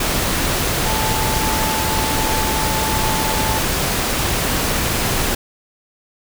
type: tone in noise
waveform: sine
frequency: 875 Hz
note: A5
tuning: 10 cents flat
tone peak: -23 dBFS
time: 0.85-3.59 s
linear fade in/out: 5 ms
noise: pink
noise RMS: -19 dBFS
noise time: 0-5.35 s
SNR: -7 dB
effects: none